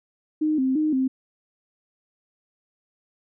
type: tone with vibrato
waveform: sine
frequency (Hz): 284.1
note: C#4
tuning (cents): +43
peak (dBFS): -19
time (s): 0.41-1.08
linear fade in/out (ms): 10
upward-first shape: square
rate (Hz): 2.9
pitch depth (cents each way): 140
effects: none